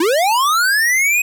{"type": "linear sweep", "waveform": "square", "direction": "up", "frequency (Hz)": [303.9, 2537], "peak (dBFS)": -13, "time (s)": [0, 1.22], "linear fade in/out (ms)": 5, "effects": []}